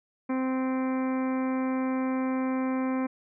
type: harmonic tone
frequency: 260.2 Hz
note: C4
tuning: 9 cents flat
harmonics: 1 / 2 / 3 / 4 / 5 / 6 / 7 / 8 / 9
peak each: -26 / -35 / -40 / -38 / -45 / -47 / -49 / -47 / -47 dBFS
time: 0.29-3.07 s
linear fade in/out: 10 ms
effects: none